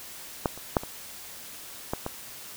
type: clicks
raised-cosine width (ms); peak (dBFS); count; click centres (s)
1; -9 / -28 / -6 / -22 / -13 / -16; 6; 0.458 / 0.576 / 0.768 / 0.835 / 1.935 / 2.064
effects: white hiss -43 dBFS RMS until 2.56 s